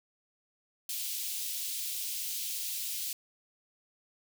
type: high-pass noise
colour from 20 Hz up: white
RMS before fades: -36 dBFS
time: 0.89-3.13 s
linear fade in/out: 2 ms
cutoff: 2800 Hz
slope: 24 dB/octave
effects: none